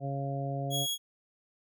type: harmonic tone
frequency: 138.5 Hz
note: C#3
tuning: 1 cent flat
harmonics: 1 / 2 / 3 / 4 / 5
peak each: -33 / -41 / -44 / -40 / -38 dBFS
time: 0-0.87 s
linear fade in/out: 50 ms
type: tone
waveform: sawtooth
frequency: 3322 Hz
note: G#7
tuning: in tune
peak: -27 dBFS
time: 0.7-0.98 s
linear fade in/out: 50 ms
effects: none